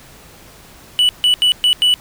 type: tone bursts at uneven times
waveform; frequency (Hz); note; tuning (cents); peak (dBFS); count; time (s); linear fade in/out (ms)
triangle; 2960; F#7; 0; -8; 5; 0.99-1.09 / 1.24-1.34 / 1.42-1.52 / 1.64-1.73 / 1.82-1.94; 0
effects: pink hiss -42 dBFS RMS until 2 s